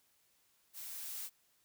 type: noise with level ramp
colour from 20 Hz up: blue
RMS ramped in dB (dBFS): -47 to -42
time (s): 0.73-1.3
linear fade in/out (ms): 50
effects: white hiss -73 dBFS RMS until 1.64 s